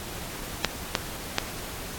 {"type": "clicks", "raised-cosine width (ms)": 0.2, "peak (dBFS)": -3, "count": 3, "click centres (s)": [0.647, 0.952, 1.384], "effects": ["pink hiss -37 dBFS RMS until 1.98 s", "AAC 64 kbps"]}